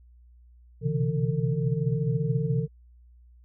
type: tone cluster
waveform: sine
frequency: 124.2 / 128.8 / 142.9 / 163.6 / 451.5 Hz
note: B2 / C3 / D3 / E3 / A4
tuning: +10 / -27 / -47 / -13 / +45 cents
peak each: -32 / -30 / -28 / -28 / -33 dBFS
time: 0.81-2.68 s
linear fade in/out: 50 ms
effects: added 60 Hz sine -51 dBFS peak until 3.44 s